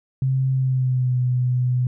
sine tone with pitch glide, 132.2 to 125.29 Hz, C3 to B2, +18 to +25 cents, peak -17 dBFS, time 0.22-1.87 s, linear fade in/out 2 ms, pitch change -93 cents, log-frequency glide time 0.52-1.18 s, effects none

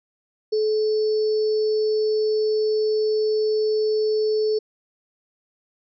sine tone with sample-and-hold, 430 Hz, A4, 40 cents flat, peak -18 dBFS, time 0.52-4.59 s, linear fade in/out 10 ms, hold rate 4900 Hz, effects resampled to 16000 Hz

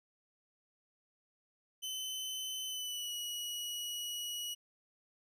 sawtooth tone with pitch glide, 3044 to 2915 Hz, F#7 to F#7, +48 to -26 cents, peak -35 dBFS, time 1.82-4.55 s, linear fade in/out 20 ms, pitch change -74 cents, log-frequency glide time 2.67-3.15 s, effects none

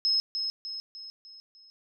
sine tone with echo, 5170 Hz, E8, 34 cents flat, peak -22 dBFS, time 0.05-0.2 s, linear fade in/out 0 ms, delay 300 ms, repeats 5, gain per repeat -6 dB, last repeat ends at 1.7 s, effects none

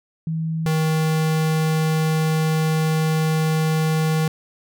sine / square tone pair in turn, 161.2 / 157.88 Hz, E3 / D#3, -38 / +26 cents, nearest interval unison, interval 36 cents, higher first, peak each -21 / -18 dBFS, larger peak second, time 0.27-0.66 / 0.66-4.28 s, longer second, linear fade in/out 2 ms, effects none

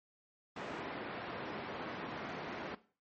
pink band-pass noise, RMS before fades -43 dBFS, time 0.56-2.75 s, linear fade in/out 5 ms, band 210 to 2100 Hz, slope 12 dB/octave, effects noise-tail reverb RT60 0.4 s tail -17 dB re dry + MP3 32 kbps

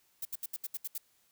violet noise bursts, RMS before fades -37 dBFS, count 8, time 0.22-0.98 s, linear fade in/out 5 ms, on 32 ms, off 72 ms, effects white hiss -70 dBFS RMS until 1.31 s

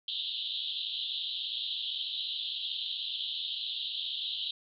white band-pass noise, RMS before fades -36 dBFS, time 0.08-4.51 s, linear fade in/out 2 ms, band 3000 to 4000 Hz, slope 96 dB/octave, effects none

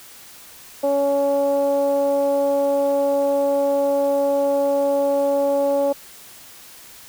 15% pulse tone with low-pass filter, 280.6 Hz, C#4, 21 cents sharp, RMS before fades -19 dBFS, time 0.83-5.93 s, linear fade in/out 10 ms, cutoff 640 Hz, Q 8.1, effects white hiss -43 dBFS RMS until 7.08 s

